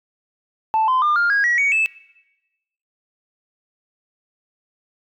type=tone with pitch steps; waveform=sine; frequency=880 / 1028.5 / 1202.1 / 1405 / 1642.1 / 1919.3 / 2243 / 2622 Hz; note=A5 / C6 / D6 / F6 / G#6 / B6 / C#7 / E7; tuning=0 / -30 / +40 / +10 / -20 / -50 / +20 / -10 cents; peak=-13 dBFS; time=0.74-1.86 s; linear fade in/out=0 ms; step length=140 ms; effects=noise-tail reverb RT60 1.0 s tail -21 dB re dry + tanh soft clip ceiling -12 dBFS